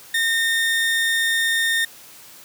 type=tone; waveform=30% pulse; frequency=1828 Hz; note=A#6; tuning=34 cents flat; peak=-15 dBFS; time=0.14-1.85 s; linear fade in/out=5 ms; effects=white hiss -44 dBFS RMS until 2.44 s + high-pass 80 Hz 12 dB/octave